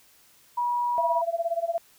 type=tone; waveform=sine; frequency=966 Hz; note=B5; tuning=39 cents flat; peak=-23 dBFS; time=0.57-1.22 s; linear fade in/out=10 ms
type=tone with tremolo; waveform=sine; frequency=674 Hz; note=E5; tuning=38 cents sharp; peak=-21 dBFS; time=0.98-1.78 s; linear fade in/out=0 ms; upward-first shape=sine; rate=17 Hz; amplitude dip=90%
effects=white hiss -58 dBFS RMS until 1.98 s